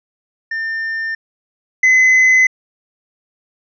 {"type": "tone pair in turn", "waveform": "triangle", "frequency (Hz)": [1800, 2033], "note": ["A6", "B6"], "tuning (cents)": [39, 50], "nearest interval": "major second", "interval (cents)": 211, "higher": "second", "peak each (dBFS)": [-17, -6], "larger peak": "second", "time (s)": [[0.51, 1.15], [1.83, 2.47]], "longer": "neither", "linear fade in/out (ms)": 5, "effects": ["resampled to 16000 Hz"]}